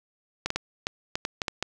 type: clicks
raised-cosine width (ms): 0.2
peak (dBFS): -10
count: 9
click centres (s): 0.46 / 0.504 / 0.56 / 0.869 / 1.155 / 1.251 / 1.418 / 1.482 / 1.626
effects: none